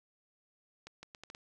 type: accelerating click train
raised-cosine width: 0.2 ms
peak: -30 dBFS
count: 6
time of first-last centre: 0.87-1.349 s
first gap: 160 ms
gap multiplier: 0.74
effects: none